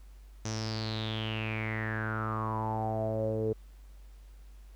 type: tone with low-pass filter sweep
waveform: sawtooth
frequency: 110 Hz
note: A2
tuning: in tune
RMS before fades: -33 dBFS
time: 0.45-3.53 s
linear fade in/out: 5 ms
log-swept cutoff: 6100 to 430 Hz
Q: 8.6
effects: added 49 Hz sine -48 dBFS peak until 4.75 s + pink hiss -66 dBFS RMS until 4.75 s